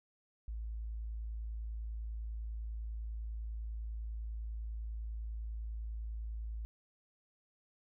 sine tone, 55 Hz, A1, in tune, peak -38 dBFS, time 0.48-6.65 s, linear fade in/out 0 ms, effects none

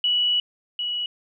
sine tone pair in turn, 2941 / 2929 Hz, F#7 / F#7, -11 / -18 cents, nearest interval unison, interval 7 cents, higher first, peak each -18 / -24 dBFS, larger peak first, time 0.04-0.4 / 0.79-1.06 s, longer first, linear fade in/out 2 ms, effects none

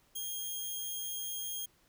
5% pulse tone, 3239 Hz, G#7, 44 cents flat, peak -28 dBFS, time 0.15-1.66 s, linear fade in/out 10 ms, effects pink hiss -68 dBFS RMS until 1.88 s

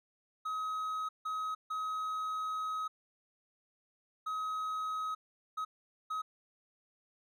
triangle tone bursts at uneven times, 1270 Hz, D#6, 35 cents sharp, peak -32 dBFS, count 6, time 0.45-1.09 / 1.25-1.55 / 1.7-2.88 / 4.26-5.15 / 5.57-5.65 / 6.1-6.22 s, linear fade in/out 10 ms, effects none

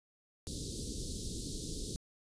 pink band-stop noise, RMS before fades -40 dBFS, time 0.47-1.96 s, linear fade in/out 0 ms, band 460 to 3700 Hz, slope 48 dB/octave, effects resampled to 22050 Hz

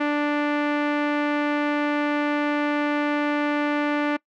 sawtooth tone with low-pass filter, 293.8 Hz, D4, 1 cent sharp, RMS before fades -23 dBFS, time 0-4.17 s, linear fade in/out 10 ms, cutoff 2100 Hz, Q 1.5, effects noise-tail reverb RT60 0.1 s tail -23 dB re dry

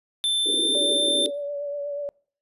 square tone with pitch glide, 3544 to 3571 Hz, A7 to A7, +12 to +25 cents, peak -21 dBFS, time 0.24-1.26 s, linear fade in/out 0 ms, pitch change +13 cents, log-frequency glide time 0.42-0.63 s
pink band-pass noise, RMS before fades -31 dBFS, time 0.45-1.31 s, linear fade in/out 20 ms, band 270 to 490 Hz, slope 96 dB/octave
sine tone with vibrato, 575 Hz, D5, 37 cents flat, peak -27 dBFS, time 0.75-2.09 s, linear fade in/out 0 ms, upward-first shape triangle, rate 8.2 Hz, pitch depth 32 cents each way
effects noise-tail reverb RT60 0.5 s tail -26 dB re dry + resampled to 32000 Hz

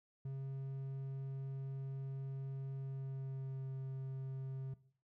triangle tone with pitch glide, 135.2 to 133.26 Hz, C#3 to C3, -43 to +32 cents, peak -38 dBFS, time 0.25-4.74 s, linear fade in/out 5 ms, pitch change -25 cents, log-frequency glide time 2.76-3.69 s, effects noise-tail reverb RT60 0.5 s tail -17 dB re dry

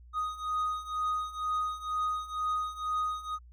triangle beating tone pair, 1244.5 / 1246.6 Hz, D#6 / D#6, 0 / +3 cents, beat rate 2.1 Hz, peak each -33 / -30 dBFS, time 0.13-3.39 s, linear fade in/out 50 ms, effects added 60 Hz sine -50 dBFS peak until 3.52 s

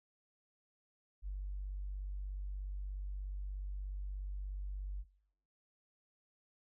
sine tone, 48.4 Hz, G1, 21 cents flat, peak -37 dBFS, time 1.22-5.05 s, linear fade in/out 50 ms, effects noise-tail reverb RT60 0.9 s tail -25 dB re dry + tanh soft clip ceiling -33 dBFS

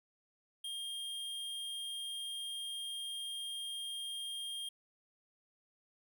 square tone, 3217 Hz, G7, 44 cents sharp, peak -40 dBFS, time 0.64-4.69 s, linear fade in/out 5 ms, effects none

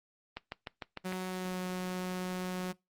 click train, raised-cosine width 0.3 ms, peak -22 dBFS, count 6, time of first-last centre 0.37-1.124 s, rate 6.63 Hz
sawtooth tone with pitch glide, 185 to 182.98 Hz, F#3 to F#3, 0 to -19 cents, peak -30 dBFS, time 1.04-2.73 s, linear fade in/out 20 ms, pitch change -19 cents, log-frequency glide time 1.29-1.62 s
effects noise-tail reverb RT60 0.2 s tail -21 dB re dry + Opus 24 kbps

